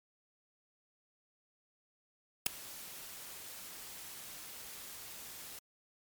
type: noise with ADSR envelope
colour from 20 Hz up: white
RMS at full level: -24 dBFS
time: 2.46-5.59 s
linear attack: 4 ms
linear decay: 6 ms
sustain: -24 dB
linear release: 3 ms
effects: MP3 96 kbps